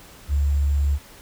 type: tone with sample-and-hold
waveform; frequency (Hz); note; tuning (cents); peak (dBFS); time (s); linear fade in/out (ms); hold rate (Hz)
sine; 71.2; C#2; +47; -17; 0.28-0.99; 50; 7350
effects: pink hiss -46 dBFS RMS until 1.21 s